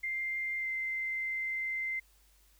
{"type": "tone with pitch glide", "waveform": "sine", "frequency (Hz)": [2098, 2079], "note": ["C7", "C7"], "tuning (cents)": [4, -12], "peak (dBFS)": -32, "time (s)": [0.03, 2], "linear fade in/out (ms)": 10, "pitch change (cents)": -16, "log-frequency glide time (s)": [0.58, 0.67], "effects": ["added 50 Hz sine -64 dBFS peak until 2.59 s", "white hiss -67 dBFS RMS until 2.59 s"]}